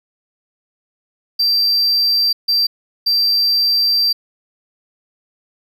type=tone bursts at uneven times; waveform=triangle; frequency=4699 Hz; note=D8; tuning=in tune; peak=-11 dBFS; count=3; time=1.39-2.33 / 2.48-2.67 / 3.06-4.13 s; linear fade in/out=10 ms; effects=none